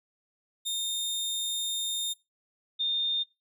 sawtooth / sine tone pair in turn, 3651 / 3636 Hz, A#7 / A#7, -37 / -44 cents, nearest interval unison, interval 7 cents, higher first, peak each -26 / -25 dBFS, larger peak second, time 0.65-2.14 / 2.79-3.24 s, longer first, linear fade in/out 20 ms, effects noise-tail reverb RT60 0.2 s tail -17 dB re dry

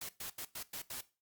white noise bursts at uneven times, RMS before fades -43 dBFS, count 6, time 0.01-0.09 / 0.2-0.3 / 0.38-0.45 / 0.55-0.63 / 0.73-0.82 / 0.9-1.01 s, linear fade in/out 5 ms, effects noise-tail reverb RT60 0.3 s tail -17 dB re dry + Opus 48 kbps

